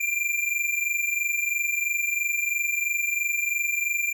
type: tone pair together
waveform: square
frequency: 2375 / 2398 Hz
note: D7 / D7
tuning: +19 / +36 cents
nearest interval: unison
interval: 17 cents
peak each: -26 / -29 dBFS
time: 0-4.13 s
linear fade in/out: 10 ms
effects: none